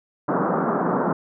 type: band-pass noise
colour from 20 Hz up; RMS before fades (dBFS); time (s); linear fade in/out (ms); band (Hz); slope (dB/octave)
pink; -22; 0.28-1.13; 5; 160 to 1400; 48
effects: none